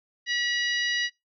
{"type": "harmonic tone", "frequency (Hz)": 966, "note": "B5", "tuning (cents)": -39, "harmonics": [2, 3, 4, 5, 6], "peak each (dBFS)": [-27, -31, -33, -35, -37], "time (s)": [0.26, 1.1], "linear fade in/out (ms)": 50, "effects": ["noise-tail reverb RT60 0.2 s tail -21 dB re dry"]}